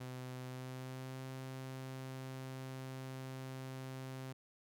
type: tone with pitch glide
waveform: sawtooth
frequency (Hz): 127.5 to 131.31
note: C3 to C3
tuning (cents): -44 to +7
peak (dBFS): -40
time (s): 0-4.33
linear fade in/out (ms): 10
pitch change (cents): +51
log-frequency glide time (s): 0.41-1.25
effects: none